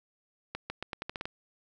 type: accelerating click train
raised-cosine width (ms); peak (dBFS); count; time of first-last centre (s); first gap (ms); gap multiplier
0.3; -19; 9; 0.55-1.255; 150; 0.84
effects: none